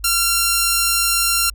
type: tone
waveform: 5% pulse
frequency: 1374 Hz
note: F6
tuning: 29 cents flat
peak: -3 dBFS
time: 0.04-1.5 s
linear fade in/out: 5 ms
effects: added 50 Hz sine -33 dBFS peak until 1.54 s + AAC 64 kbps